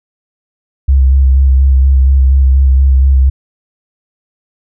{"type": "tone with vibrato", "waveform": "sine", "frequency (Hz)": 66.7, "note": "C2", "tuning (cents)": 34, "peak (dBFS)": -4, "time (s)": [0.88, 3.3], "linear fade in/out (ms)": 10, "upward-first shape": "square", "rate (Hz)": 4.2, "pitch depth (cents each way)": 24, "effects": []}